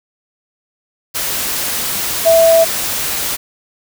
sine tone in noise, 659.3 Hz, E5, in tune, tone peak -6 dBFS, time 2.25-2.65 s, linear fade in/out 20 ms, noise white, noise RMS -19 dBFS, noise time 1.14-3.37 s, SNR +10 dB, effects none

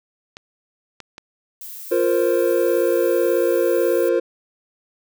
clicks, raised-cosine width 0.2 ms, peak -19 dBFS, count 3, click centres 0.369 / 1.003 / 1.181 s
violet noise, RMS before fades -35 dBFS, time 1.61-4.09 s, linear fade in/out 2 ms
triangle chord, F suspended fourth, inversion none, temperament just, 349.2 / 465.6 / 523.8 Hz, F4 / Bb4 / C5, 0 / -2 / +2 cents, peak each -18 dBFS, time 1.91-4.2 s, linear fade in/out 10 ms
effects none

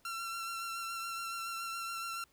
sawtooth tone with vibrato, 1358 Hz, F6, 49 cents flat, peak -34 dBFS, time 0.05-2.24 s, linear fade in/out 2 ms, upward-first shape sine, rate 7.1 Hz, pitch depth 20 cents each way, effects pink hiss -69 dBFS RMS until 2.32 s

